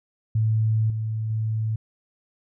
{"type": "tone with level steps", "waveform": "sine", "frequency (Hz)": 110, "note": "A2", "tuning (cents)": 0, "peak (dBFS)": [-18, -24, -22], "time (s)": [0.35, 1.76], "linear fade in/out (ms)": 5, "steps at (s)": [0.9, 1.3], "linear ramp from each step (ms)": 2, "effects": []}